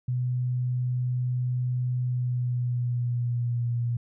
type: tone with pitch glide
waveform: sine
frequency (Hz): 124.9 to 119.26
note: B2 to A#2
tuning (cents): +20 to +40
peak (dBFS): -24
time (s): 0.08-3.97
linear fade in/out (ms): 5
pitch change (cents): -80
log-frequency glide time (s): 2.04-3.7
effects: none